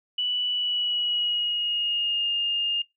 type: tone with pitch glide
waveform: sine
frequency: 2960 to 2825 Hz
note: F#7 to F7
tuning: 0 to +19 cents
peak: -23 dBFS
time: 0.18-2.82 s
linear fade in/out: 5 ms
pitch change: -81 cents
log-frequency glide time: 0.51-2.3 s
effects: noise-tail reverb RT60 0.2 s tail -22 dB re dry